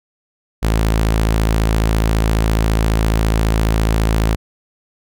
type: tone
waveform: sawtooth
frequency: 54.6 Hz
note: A1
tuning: 13 cents flat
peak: -9 dBFS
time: 0.62-4.36 s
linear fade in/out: 20 ms
effects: none